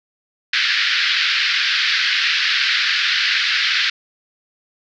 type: band-pass noise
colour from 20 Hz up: pink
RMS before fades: -18 dBFS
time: 0.53-3.9 s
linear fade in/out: 5 ms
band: 1500 to 4900 Hz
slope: 48 dB/octave
effects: none